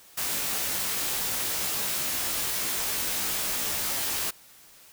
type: noise with comb filter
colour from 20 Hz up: white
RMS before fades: -29 dBFS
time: 0.17-4.31 s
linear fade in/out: 10 ms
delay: 17 ms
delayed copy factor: -0.65
effects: white hiss -53 dBFS RMS until 4.92 s